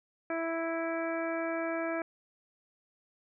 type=harmonic tone; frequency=329.6 Hz; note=E4; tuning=in tune; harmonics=1 / 2 / 3 / 4 / 5 / 6 / 7; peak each=-35 / -34 / -45 / -41 / -41 / -49 / -43 dBFS; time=0.3-2.02 s; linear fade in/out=2 ms; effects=none